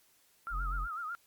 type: tone with vibrato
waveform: sine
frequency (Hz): 1318.5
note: E6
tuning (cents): 0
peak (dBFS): -36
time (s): 0.47-1.15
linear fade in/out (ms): 0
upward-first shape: sine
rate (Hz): 8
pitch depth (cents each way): 120
type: tone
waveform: triangle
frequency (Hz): 44.31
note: F1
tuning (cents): +26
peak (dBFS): -31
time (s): 0.5-0.88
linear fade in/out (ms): 50
effects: white hiss -67 dBFS RMS until 1.26 s + Opus 48 kbps